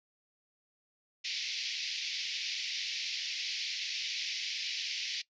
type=band-pass noise; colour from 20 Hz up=white; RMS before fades=-37 dBFS; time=1.24-5.22 s; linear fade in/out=10 ms; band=2100 to 5500 Hz; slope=48 dB/octave; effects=noise-tail reverb RT60 0.1 s tail -19 dB re dry + resampled to 16000 Hz